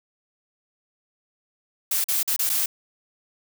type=noise with dropouts; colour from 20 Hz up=blue; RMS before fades=-23 dBFS; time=1.91-2.66 s; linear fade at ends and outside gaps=5 ms; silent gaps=2.042-2.085 / 2.231-2.276 / 2.364-2.391 / 2.494-2.498 s; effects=none